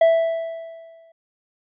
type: tone with exponential decay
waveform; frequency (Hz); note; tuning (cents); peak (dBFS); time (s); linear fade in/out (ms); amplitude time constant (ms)
triangle; 659.3; E5; 0; -8; 0.01-1.12; 5; 240
effects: resampled to 8000 Hz